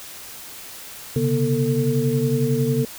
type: tone cluster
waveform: sine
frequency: 130.9 / 141.9 / 240 / 447.3 Hz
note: C3 / C#3 / B3 / A4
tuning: +1 / +41 / -49 / +28 cents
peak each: -23 dBFS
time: 1.16-2.85 s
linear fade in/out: 2 ms
effects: white hiss -38 dBFS RMS until 2.98 s